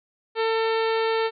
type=harmonic tone with a mistuned harmonic; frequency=448.4 Hz; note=A4; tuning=33 cents sharp; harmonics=1 / 2 / 3 / 4 / 5 / 6 / 7 / 8 / 9 / 10; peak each=-22 / -28 / -32 / -34 / -36 / -38 / -39 / -40 / -41 / -42 dBFS; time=0.35-1.31 s; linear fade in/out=50 ms; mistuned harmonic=8; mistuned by=+32 cents; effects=none